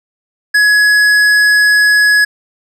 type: tone with tanh clipping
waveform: triangle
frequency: 1683 Hz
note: G#6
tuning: 23 cents sharp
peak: -8 dBFS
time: 0.54-2.25 s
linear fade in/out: 10 ms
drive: 16 dB
effects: none